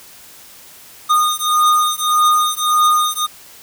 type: beating tone pair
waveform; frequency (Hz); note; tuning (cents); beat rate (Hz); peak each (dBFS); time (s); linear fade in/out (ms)
square; 1227 / 1228.7; D#6 / D#6; -25 / -22; 1.7; -16; 1.09-3.27; 20
effects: white hiss -41 dBFS RMS until 3.62 s